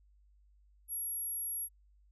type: tone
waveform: sine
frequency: 11270 Hz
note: F9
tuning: 15 cents sharp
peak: -35 dBFS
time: 0.88-1.69 s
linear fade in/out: 50 ms
effects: added 50 Hz sine -62 dBFS peak until 2.11 s